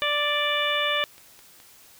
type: harmonic tone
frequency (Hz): 587.3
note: D5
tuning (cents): 0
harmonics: 1 / 2 / 3 / 4 / 5 / 6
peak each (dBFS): -29 / -29 / -29 / -29 / -29 / -29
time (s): 0.02-1.04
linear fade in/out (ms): 0
type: click train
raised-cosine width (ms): 0.2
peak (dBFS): -31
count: 4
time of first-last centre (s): 0.97-1.602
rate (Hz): 4.75
effects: white hiss -52 dBFS RMS until 1.99 s